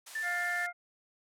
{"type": "high-pass noise", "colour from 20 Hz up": "white", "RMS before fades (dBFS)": -46, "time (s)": [0.06, 0.67], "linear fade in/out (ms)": 10, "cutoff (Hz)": 590, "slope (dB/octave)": 12}
{"type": "tone", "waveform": "sine", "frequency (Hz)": 1769, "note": "A6", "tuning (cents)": 9, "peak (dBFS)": -32, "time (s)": [0.15, 0.66], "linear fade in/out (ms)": 5}
{"type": "harmonic tone", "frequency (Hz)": 704, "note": "F5", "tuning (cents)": 14, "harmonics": [1, 2, 3], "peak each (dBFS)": [-38, -38, -38], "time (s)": [0.22, 0.73], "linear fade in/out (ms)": 50}
{"effects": ["low-pass 11000 Hz 12 dB/octave"]}